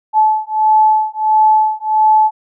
sine beating tone pair, 864 / 865.5 Hz, A5 / A5, -32 / -29 cents, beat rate 1.5 Hz, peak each -12 dBFS, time 0.13-2.31 s, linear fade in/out 50 ms, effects none

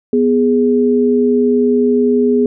sine tone pair together, 246.9 / 415.3 Hz, B3 / G#4, 0 / 0 cents, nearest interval major sixth, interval 900 cents, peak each -12 dBFS, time 0.13-2.46 s, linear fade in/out 2 ms, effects none

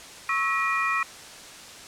sine tone cluster, 1103 / 1303 / 1908 / 2433 Hz, C#6 / E6 / A#6 / D#7, -9 / -20 / +40 / -39 cents, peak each -28 dBFS, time 0.29-1.03 s, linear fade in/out 2 ms, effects white hiss -43 dBFS RMS until 1.87 s + low-pass 8000 Hz 12 dB/octave

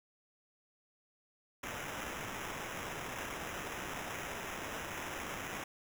blue noise with sample-and-hold, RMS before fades -42 dBFS, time 1.63-5.64 s, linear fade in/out 5 ms, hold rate 4410 Hz, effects none

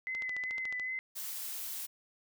sine tone with vibrato, 2028 Hz, B6, 45 cents sharp, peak -34 dBFS, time 0.07-0.99 s, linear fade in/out 0 ms, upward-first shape sine, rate 2.5 Hz, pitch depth 27 cents each way
click train, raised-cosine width 0.2 ms, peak -28 dBFS, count 10, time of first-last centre 0.15-0.797 s, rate 13.9 Hz
blue noise, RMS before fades -40 dBFS, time 1.15-1.87 s, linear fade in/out 20 ms
effects none

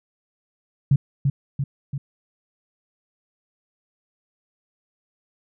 sine tone with echo, 138.59 Hz, C#3, in tune, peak -12 dBFS, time 0.91-0.96 s, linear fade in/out 5 ms, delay 340 ms, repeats 3, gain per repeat -4 dB, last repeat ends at 1.98 s, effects none

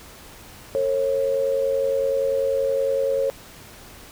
sine tone pair together, 452.7 / 543.2 Hz, A4 / C#5, +49 / -35 cents, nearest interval minor third, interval 316 cents, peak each -25 / -20 dBFS, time 0.75-3.3 s, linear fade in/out 0 ms, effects pink hiss -44 dBFS RMS until 4.11 s

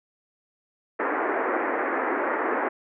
pink band-pass noise, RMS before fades -26 dBFS, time 0.99-2.69 s, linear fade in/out 10 ms, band 280 to 2000 Hz, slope 48 dB/octave, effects none

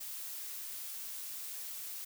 blue noise, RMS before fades -43 dBFS, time 0-2.05 s, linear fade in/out 10 ms, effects none

